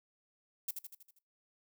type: noise with echo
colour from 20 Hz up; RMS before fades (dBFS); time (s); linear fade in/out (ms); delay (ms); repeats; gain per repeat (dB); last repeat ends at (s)
violet; -36; 0.68-0.71; 5; 80; 6; -5; 1.19
effects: noise-tail reverb RT60 0.2 s tail -20 dB re dry